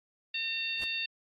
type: harmonic tone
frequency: 908 Hz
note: A#5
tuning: 46 cents flat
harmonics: 2 / 3 / 4 / 5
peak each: -43 / -33 / -37 / -41 dBFS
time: 0.34-1.06 s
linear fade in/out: 5 ms
type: noise with exponential growth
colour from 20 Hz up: pink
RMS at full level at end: -40 dBFS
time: 0.75-0.84 s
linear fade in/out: 2 ms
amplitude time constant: 19 ms
effects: AAC 32 kbps